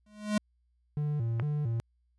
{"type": "tone with exponential growth", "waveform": "square", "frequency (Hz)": 210.2, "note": "G#3", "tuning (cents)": 21, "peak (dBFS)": -23, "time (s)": [0.06, 0.38], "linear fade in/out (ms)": 5, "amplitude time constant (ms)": 69}
{"type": "tone with vibrato", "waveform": "triangle", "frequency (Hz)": 130.81, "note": "C3", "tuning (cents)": 0, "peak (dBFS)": -26, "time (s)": [0.97, 1.8], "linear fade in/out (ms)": 0, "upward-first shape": "square", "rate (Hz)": 2.2, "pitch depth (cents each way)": 220}
{"type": "click", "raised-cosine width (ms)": 0.5, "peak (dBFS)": -21, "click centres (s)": 1.398}
{"effects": ["added 60 Hz sine -68 dBFS peak until 2.18 s", "resampled to 24000 Hz"]}